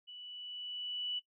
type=tone with level ramp; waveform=sine; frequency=2960 Hz; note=F#7; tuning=in tune; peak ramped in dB=-47 to -33 dBFS; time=0.07-1.2 s; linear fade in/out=20 ms; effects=noise-tail reverb RT60 0.1 s tail -17 dB re dry